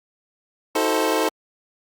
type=chord; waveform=25% pulse; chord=D# diminished seventh; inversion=none; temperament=equal with one note detuned; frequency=318.6 / 370 / 440 / 523.3 Hz; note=D#4 / F#4 / A4 / C5; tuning=+41 / 0 / 0 / 0 cents; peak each=-20 / -25 / -19 / -21 dBFS; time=0.75-1.29 s; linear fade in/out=5 ms; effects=Opus 48 kbps